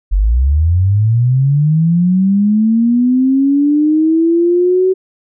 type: linear sweep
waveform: sine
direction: up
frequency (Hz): 43.73 to 378.6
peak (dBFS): -8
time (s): 0.11-4.94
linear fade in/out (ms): 20
effects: none